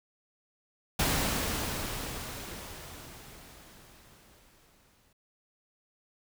pink noise with exponential decay, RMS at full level -27 dBFS, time 0.99-5.13 s, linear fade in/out 5 ms, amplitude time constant 900 ms, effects none

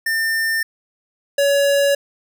square tone pair in turn, 1800 / 563.4 Hz, A6 / C#5, +39 / +28 cents, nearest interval octave + minor sixth, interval 2011 cents, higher first, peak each -18 / -14 dBFS, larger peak second, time 0.06-0.63 / 1.38-1.95 s, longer neither, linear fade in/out 5 ms, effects none

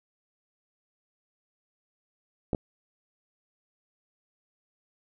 clicks, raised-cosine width 2 ms, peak -15 dBFS, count 2, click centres 2.532 / 2.548 s, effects none

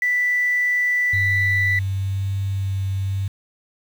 sine tone, 1975.5 Hz, B6, in tune, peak -16 dBFS, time 0.02-1.79 s, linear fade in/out 2 ms
sine tone with vibrato, 97.2 Hz, G2, 14 cents flat, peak -20 dBFS, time 1.13-3.28 s, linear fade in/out 5 ms, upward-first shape sine, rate 1 Hz, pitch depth 12 cents each way
effects tanh soft clip ceiling -11 dBFS + 7-bit

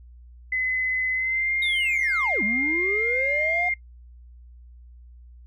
sine tone with pitch glide, 2029 to 2115 Hz, B6 to C7, +46 to +18 cents, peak -22 dBFS, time 0.52-3.74 s, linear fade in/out 5 ms, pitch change +72 cents, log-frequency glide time 1.13-1.53 s
triangle linear two-way sweep, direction down then up, 3767 to 196 to 728 Hz, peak -25 dBFS, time 1.62-3.69 s, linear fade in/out 5 ms, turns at 2.43 s
effects noise-tail reverb RT60 0.1 s tail -20 dB re dry + added 60 Hz sine -44 dBFS peak until 5.46 s

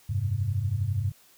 sine tone cluster, 89.2 / 101.5 / 131.6 Hz, F2 / G#2 / C3, +37 / -39 / +10 cents, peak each -32 / -26 / -32 dBFS, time 0.09-1.12 s, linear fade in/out 10 ms, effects white hiss -58 dBFS RMS until 1.37 s

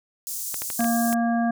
pink high-pass noise, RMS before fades -31 dBFS, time 0.27-1.14 s, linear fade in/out 0 ms, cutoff 6500 Hz, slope 24 dB/octave
clicks, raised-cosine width 0.3 ms, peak -17 dBFS, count 6, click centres 0.543 / 0.62 / 0.702 / 0.806 / 0.844 / 1.128 s
harmonic tone, 233.1 Hz, A#3, in tune, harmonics 1 / 3 / 5 / 7, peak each -21 / -25 / -37 / -33 dBFS, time 0.79-1.51 s, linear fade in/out 5 ms
effects none

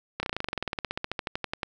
slowing click train, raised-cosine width 0.3 ms, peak -13 dBFS, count 26, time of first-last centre 0.2-1.632 s, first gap 30 ms, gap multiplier 1.05, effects none

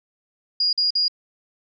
sine tone bursts, 4862 Hz, D#8, 41 cents flat, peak -17 dBFS, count 3, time 0.6-1.082 s, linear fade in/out 5 ms, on 130 ms, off 46 ms, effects none

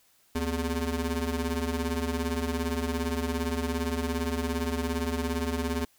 25% pulse ring-modulated tone, 164.4 Hz, E3, 4 cents flat, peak -21 dBFS, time 0.35-5.85 s, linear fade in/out 5 ms, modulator 90.9 Hz, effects white hiss -64 dBFS RMS until 5.98 s

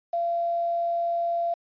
sine tone with quantisation, 684 Hz, F5, 36 cents flat, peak -23 dBFS, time 0.13-1.54 s, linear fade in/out 5 ms, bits 8, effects resampled to 11025 Hz

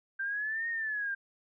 sine exponential two-way sweep, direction up then down, 1568 to 1864.7 to 1581 Hz, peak -31 dBFS, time 0.19-1.15 s, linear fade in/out 10 ms, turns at 0.69 s, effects none

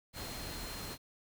sine tone in noise, 4186 Hz, C8, in tune, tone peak -49 dBFS, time 0.13-0.98 s, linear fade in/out 50 ms, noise pink, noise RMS -43 dBFS, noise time 0.13-0.98 s, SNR -9 dB, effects none

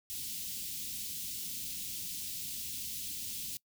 white band-stop noise, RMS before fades -40 dBFS, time 0.1-3.57 s, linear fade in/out 0 ms, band 270 to 2900 Hz, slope 24 dB/octave, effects noise-tail reverb RT60 0.1 s tail -23 dB re dry

